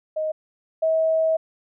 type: tone pair in turn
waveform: sine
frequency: 624 / 642.3 Hz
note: D#5 / E5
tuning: +5 / -45 cents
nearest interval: minor second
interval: 50 cents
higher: second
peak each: -22 / -17 dBFS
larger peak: second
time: 0.16-0.32 / 0.82-1.37 s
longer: second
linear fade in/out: 10 ms
effects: none